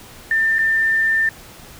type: tone with dropouts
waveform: sine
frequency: 1792 Hz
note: A6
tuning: 31 cents sharp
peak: -14 dBFS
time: 0.31-1.29 s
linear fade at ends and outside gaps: 2 ms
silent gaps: 0.585-0.59 s
effects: pink hiss -41 dBFS RMS until 1.79 s